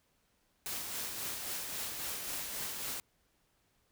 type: noise with tremolo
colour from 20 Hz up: white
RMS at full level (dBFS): -38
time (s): 0.66-3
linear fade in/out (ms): 0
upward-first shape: sine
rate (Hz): 3.7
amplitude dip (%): 35
effects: pink hiss -74 dBFS RMS until 3.91 s